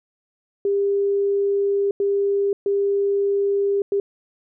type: tone bursts at uneven times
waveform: sine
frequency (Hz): 400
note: G4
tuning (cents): +35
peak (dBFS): -17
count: 4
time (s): 0.65-1.91 / 2-2.53 / 2.66-3.82 / 3.92-4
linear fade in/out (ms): 2
effects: none